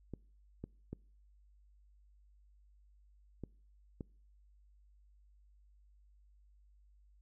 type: clicks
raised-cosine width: 3 ms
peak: -29 dBFS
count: 5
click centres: 0.137 / 0.64 / 0.93 / 3.437 / 4.008 s
effects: noise-tail reverb RT60 0.5 s tail -26 dB re dry + added 50 Hz sine -62 dBFS peak until 7.21 s